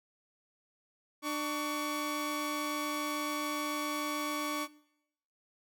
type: tone pair together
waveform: sawtooth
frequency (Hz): 298.5 / 1127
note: D4 / C#6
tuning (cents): +28 / +28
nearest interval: octave + major seventh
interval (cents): 2300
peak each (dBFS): -31 / -32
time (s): 1.22-4.68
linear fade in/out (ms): 50
effects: noise-tail reverb RT60 0.8 s tail -21 dB re dry